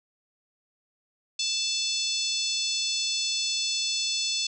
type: harmonic tone with a mistuned harmonic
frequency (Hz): 872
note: A5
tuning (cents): -16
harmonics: 3 / 4 / 5 / 6 / 7 / 8 / 9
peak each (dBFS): -35 / -31 / -31 / -32 / -35 / -38 / -38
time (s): 1.39-4.47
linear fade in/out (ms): 5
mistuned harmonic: 3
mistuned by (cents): +18
effects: none